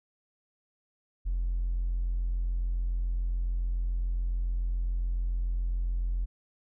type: tone with hard clipping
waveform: sine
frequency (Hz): 43.54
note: F1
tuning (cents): -5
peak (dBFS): -27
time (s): 1.25-6.26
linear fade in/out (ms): 20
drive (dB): 1
effects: none